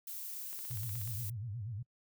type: noise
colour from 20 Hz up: violet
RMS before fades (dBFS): -43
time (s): 0.07-1.3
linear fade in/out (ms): 5
type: click train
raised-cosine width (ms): 0.2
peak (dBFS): -35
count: 10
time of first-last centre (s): 0.53-1.075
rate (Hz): 16.5
type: tone with vibrato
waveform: sine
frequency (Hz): 110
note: A2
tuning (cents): 0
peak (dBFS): -38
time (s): 0.7-1.83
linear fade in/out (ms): 10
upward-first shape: sine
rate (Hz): 8.3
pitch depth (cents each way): 210
effects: noise-tail reverb RT60 0.1 s tail -26 dB re dry